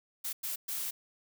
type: noise bursts at uneven times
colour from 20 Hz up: blue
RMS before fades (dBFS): -36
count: 3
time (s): 0.24-0.33 / 0.43-0.56 / 0.68-0.91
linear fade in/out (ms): 10
effects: none